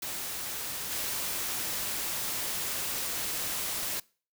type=noise with level steps; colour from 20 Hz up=white; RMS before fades=-36 / -33 dBFS; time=0.02-4 s; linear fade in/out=5 ms; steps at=0.9 s; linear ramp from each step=20 ms; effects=noise-tail reverb RT60 0.4 s tail -24 dB re dry